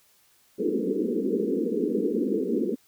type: band-pass noise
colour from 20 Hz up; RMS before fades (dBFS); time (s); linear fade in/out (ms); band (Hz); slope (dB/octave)
white; -26; 0.58-2.76; 20; 190 to 470; 96
effects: white hiss -62 dBFS RMS until 2.87 s